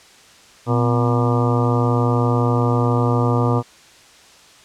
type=harmonic tone with a mistuned harmonic; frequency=119.7 Hz; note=A#2; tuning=46 cents sharp; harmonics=1 / 2 / 3 / 4 / 5 / 6 / 7 / 8 / 9 / 10; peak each=-17 / -22 / -27 / -23 / -30 / -29 / -31 / -28 / -32 / -27 dBFS; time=0.66-3.63 s; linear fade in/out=50 ms; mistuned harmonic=2; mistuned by=+86 cents; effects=white hiss -47 dBFS RMS until 4.64 s + low-pass 7000 Hz 12 dB/octave